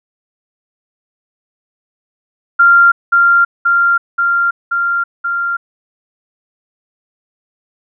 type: tone with echo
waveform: sine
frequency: 1389 Hz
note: F6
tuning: 10 cents flat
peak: -4 dBFS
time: 2.59-2.92 s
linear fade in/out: 10 ms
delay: 530 ms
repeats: 5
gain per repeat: -2 dB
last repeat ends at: 5.57 s
effects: none